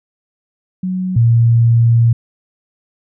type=tone pair in turn; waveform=sine; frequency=185 / 116.54 Hz; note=F#3 / A#2; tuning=0 / 0 cents; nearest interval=minor sixth; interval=800 cents; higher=first; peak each=-16 / -7 dBFS; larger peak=second; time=0.83-1.16 / 1.16-2.13 s; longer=second; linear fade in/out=5 ms; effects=none